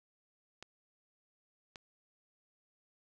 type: clicks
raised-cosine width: 0.2 ms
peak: -29 dBFS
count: 2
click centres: 0.626 / 1.758 s
effects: none